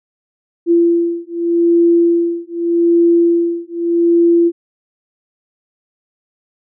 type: beating tone pair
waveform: sine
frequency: 340 / 340.83 Hz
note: F4 / F4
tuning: -46 / -42 cents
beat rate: 0.83 Hz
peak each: -13 dBFS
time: 0.66-4.52 s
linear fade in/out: 50 ms
effects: none